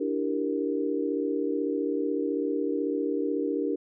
sine chord, E half-diminished seventh, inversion third, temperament equal, 293.7 / 329.6 / 392 / 466.2 Hz, D4 / E4 / G4 / Bb4, 0 / 0 / 0 / 0 cents, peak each -29 / -34 / -31 / -31 dBFS, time 0-3.76 s, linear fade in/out 10 ms, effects none

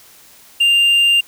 triangle tone, 2794 Hz, F7, in tune, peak -8 dBFS, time 0.6-1.21 s, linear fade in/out 10 ms, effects white hiss -45 dBFS RMS until 1.27 s

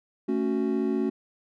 triangle chord, F# minor, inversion first, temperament just, 222 / 277.5 / 370 Hz, A3 / C#4 / F#4, +16 / +2 / 0 cents, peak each -26 dBFS, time 0.28-1.1 s, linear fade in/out 10 ms, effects none

